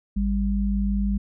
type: tone pair together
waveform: sine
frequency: 52.86 / 199.2 Hz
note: G#1 / G3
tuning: +31 / +28 cents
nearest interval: octave + major seventh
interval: 2297 cents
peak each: -23 dBFS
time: 0.16-1.18 s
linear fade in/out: 10 ms
effects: none